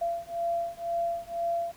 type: beating tone pair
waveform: sine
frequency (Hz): 681 / 683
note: F5 / F5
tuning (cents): -44 / -39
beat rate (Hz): 2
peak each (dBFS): -31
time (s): 0.01-1.72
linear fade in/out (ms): 10
effects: pink hiss -54 dBFS RMS until 1.76 s